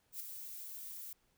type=noise with ADSR envelope; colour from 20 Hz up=violet; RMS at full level=-41 dBFS; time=0.12-1.13 s; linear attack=79 ms; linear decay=10 ms; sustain=-6 dB; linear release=3 ms; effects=pink hiss -75 dBFS RMS until 1.37 s